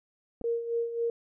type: clicks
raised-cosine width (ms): 2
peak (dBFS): -28 / -31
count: 2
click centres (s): 0.413 / 0.417
type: tone with tremolo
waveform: sine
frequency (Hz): 466.2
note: A#4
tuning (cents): 0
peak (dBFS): -25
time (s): 0.44-1.1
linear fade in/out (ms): 2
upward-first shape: sine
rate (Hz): 3.7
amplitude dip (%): 65
effects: none